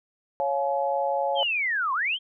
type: chord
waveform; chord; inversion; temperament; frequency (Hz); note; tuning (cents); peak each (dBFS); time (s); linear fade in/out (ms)
sine; Db major; none; equal with one note detuned; 554.4 / 698.5 / 850; Db5 / F5 / Ab5; 0 / 0 / +40; -26 / -29 / -27; 0.4-1.43; 0
type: linear two-way sweep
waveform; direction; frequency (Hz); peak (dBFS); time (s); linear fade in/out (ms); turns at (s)
sine; down then up; 3272 to 1004 to 3272; -23; 1.35-2.19; 50; 1.93
effects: none